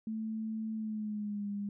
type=tone with pitch glide; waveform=sine; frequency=220 to 202.9 Hz; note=A3 to G#3; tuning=0 to -40 cents; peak=-34 dBFS; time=0.07-1.69 s; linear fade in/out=2 ms; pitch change=-140 cents; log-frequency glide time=0.74-1.48 s; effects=none